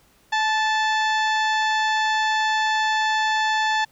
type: harmonic tone with a mistuned harmonic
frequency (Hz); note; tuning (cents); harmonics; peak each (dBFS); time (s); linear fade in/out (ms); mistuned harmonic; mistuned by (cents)
877; A5; -6; 1 / 2 / 3 / 4 / 5 / 6 / 7 / 8; -21 / -23 / -33 / -30 / -35 / -40 / -43 / -42; 0.32-3.85; 10; 1; -23
effects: pink hiss -58 dBFS RMS until 3.91 s